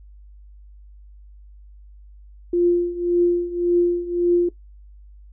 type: tone with tremolo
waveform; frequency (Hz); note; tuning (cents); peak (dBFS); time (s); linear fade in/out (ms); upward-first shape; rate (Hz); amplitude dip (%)
sine; 349.2; F4; 0; -12; 2.53-4.49; 5; triangle; 1.8; 85
effects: noise-tail reverb RT60 0.1 s tail -17 dB re dry + added 50 Hz sine -42 dBFS peak until 5.32 s